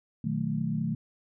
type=chord; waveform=sine; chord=B dominant seventh; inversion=none; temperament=equal with one note detuned; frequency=121.21 / 155.56 / 185 / 220 Hz; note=B2 / D#3 / F#3 / A3; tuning=-32 / 0 / 0 / 0 cents; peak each=-36 / -31 / -34 / -31 dBFS; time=0.24-0.95 s; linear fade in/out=5 ms; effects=none

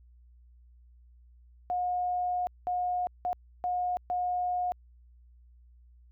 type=tone bursts at uneven times; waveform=sine; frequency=720 Hz; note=F#5; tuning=47 cents flat; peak=-27 dBFS; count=5; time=1.7-2.47 / 2.67-3.07 / 3.25-3.33 / 3.64-3.97 / 4.1-4.72 s; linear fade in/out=0 ms; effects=added 60 Hz sine -54 dBFS peak until 6.11 s

